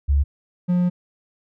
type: tone pair in turn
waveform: sine / triangle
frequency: 70.7 / 178.05 Hz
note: C#2 / F3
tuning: +35 / +34 cents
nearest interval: octave + major third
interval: 1599 cents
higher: second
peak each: -14 dBFS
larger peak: neither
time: 0.08-0.24 / 0.68-0.9 s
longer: second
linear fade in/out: 20 ms
effects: none